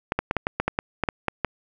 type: clicks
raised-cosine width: 0.5 ms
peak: -7 dBFS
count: 12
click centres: 0.121 / 0.19 / 0.311 / 0.367 / 0.469 / 0.6 / 0.68 / 0.789 / 1.037 / 1.088 / 1.283 / 1.447 s
effects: none